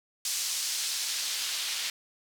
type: noise with band-pass filter sweep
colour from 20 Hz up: white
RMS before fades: -32 dBFS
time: 0.25-1.9 s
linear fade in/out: 2 ms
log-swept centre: 5900 to 3500 Hz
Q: 1.1
effects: none